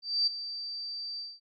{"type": "tone with ADSR envelope", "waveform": "sine", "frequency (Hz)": 4656, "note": "D8", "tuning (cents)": -16, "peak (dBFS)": -22, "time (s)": [0.02, 1.4], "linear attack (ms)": 250, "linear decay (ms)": 11, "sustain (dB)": -13, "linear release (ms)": 210, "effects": []}